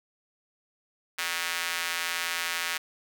square tone with high-pass filter, 85.4 Hz, F2, 38 cents flat, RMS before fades -31 dBFS, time 1.18-2.78 s, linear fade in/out 10 ms, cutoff 1800 Hz, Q 1.2, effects none

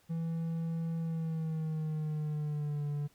triangle tone with pitch glide, 164.81 to 145.98 Hz, E3 to D3, 0 to -10 cents, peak -30 dBFS, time 0.09-3.08 s, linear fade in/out 20 ms, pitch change -210 cents, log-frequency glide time 0.99-2.87 s, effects pink hiss -67 dBFS RMS until 3.14 s

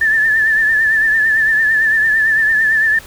sine tone with vibrato, 1760 Hz, A6, in tune, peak -10 dBFS, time 0.01-2.99 s, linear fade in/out 5 ms, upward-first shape triangle, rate 8.9 Hz, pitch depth 62 cents each way, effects pink hiss -37 dBFS RMS until 3.06 s

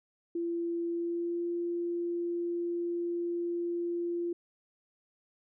sine tone with pitch glide, 340 to 344.9 Hz, F4 to F4, -46 to -22 cents, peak -30 dBFS, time 0.35-4.33 s, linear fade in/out 5 ms, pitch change +24 cents, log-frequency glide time 0.88-1.47 s, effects none

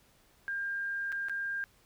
sine tone with dropouts, 1602 Hz, G6, 37 cents sharp, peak -32 dBFS, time 0.48-1.64 s, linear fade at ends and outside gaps 0 ms, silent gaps 1.12-1.125 / 1.285-1.296 s, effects pink hiss -65 dBFS RMS until 1.85 s

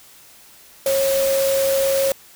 sine tone in noise, 544 Hz, C#5, 33 cents flat, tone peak -16 dBFS, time 0.86-2.12 s, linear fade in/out 2 ms, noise white, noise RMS -26 dBFS, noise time 0.86-2.12 s, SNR +7 dB, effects white hiss -47 dBFS RMS until 2.35 s

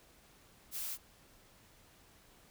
blue noise, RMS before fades -40 dBFS, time 0.71-0.98 s, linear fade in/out 50 ms, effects pink hiss -63 dBFS RMS until 2.5 s

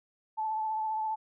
sine tone with vibrato, 872 Hz, A5, 16 cents flat, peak -29 dBFS, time 0.37-1.16 s, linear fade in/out 20 ms, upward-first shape sine, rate 15 Hz, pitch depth 21 cents each way, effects none

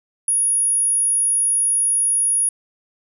sine tone, 10400 Hz, E9, 24 cents flat, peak -15 dBFS, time 0.28-2.49 s, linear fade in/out 2 ms, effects none

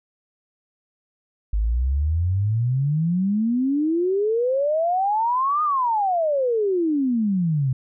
sine exponential two-way sweep, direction up then down, 50.2 to 1243 to 125.3 Hz, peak -18 dBFS, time 1.53-7.73 s, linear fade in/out 5 ms, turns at 5.63 s, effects none

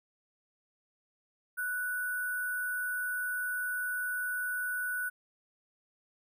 sine tone with sample-and-hold, 1480 Hz, F#6, in tune, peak -31 dBFS, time 1.57-5.1 s, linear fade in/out 20 ms, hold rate 11025 Hz, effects none

